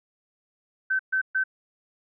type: tone bursts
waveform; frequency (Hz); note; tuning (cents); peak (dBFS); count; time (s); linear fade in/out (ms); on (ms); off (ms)
sine; 1536; G6; -36; -21; 3; 0.9-1.439; 10; 93; 130
effects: none